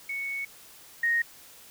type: tone pair in turn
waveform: sine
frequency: 2217 / 1864.3 Hz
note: C#7 / A#6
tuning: 0 / 0 cents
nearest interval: minor third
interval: 300 cents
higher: first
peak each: -30 / -22 dBFS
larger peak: second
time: 0.09-0.45 / 1.03-1.22 s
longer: first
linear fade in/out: 5 ms
effects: white hiss -51 dBFS RMS until 1.7 s